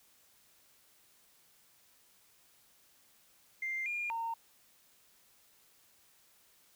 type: tone with pitch steps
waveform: sine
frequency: 2096 / 2413 / 916 Hz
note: C7 / D7 / A#5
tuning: +2 / +46 / -31 cents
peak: -33 dBFS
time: 3.62-4.34 s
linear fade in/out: 5 ms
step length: 240 ms
effects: tanh soft clip ceiling -29 dBFS + white hiss -66 dBFS RMS until 6.75 s